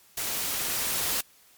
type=noise with level ramp; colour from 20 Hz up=white; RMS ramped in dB=-31 to -27 dBFS; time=0.17-1.21 s; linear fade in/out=5 ms; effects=white hiss -58 dBFS RMS until 1.57 s + MP3 96 kbps